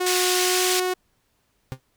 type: tone with pitch glide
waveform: sawtooth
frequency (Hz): 364.2 to 366.7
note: F#4 to F#4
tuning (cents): -27 to -15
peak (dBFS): -18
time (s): 0-0.94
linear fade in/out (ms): 10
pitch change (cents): +12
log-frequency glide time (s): 0.41-0.61
type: band-pass noise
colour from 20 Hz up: white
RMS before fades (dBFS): -24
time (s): 0.06-0.8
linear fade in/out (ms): 5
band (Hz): 2100 to 7300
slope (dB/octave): 12
type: tone with exponential decay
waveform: 40% pulse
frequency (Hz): 130.81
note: C3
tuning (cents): 0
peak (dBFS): -23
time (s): 1.72-1.8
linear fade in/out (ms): 0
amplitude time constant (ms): 16
effects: pink hiss -68 dBFS RMS until 1.96 s